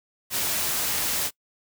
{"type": "noise", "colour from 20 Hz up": "white", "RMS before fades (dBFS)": -26, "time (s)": [0.3, 1.31], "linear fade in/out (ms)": 50, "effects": ["noise-tail reverb RT60 0.1 s tail -24 dB re dry"]}